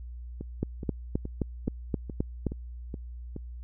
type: two click trains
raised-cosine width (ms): 3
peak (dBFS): -23 / -14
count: 8 / 8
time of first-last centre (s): 0.41-3.364 / 0.63-2.467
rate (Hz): 2.37 / 3.81
effects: added 60 Hz sine -38 dBFS peak until 3.63 s